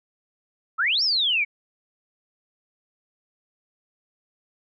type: exponential two-way sweep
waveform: sine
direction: up then down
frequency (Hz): 1231 to 5588 to 2198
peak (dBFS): -19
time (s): 0.78-1.45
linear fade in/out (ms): 20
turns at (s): 1.03
effects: none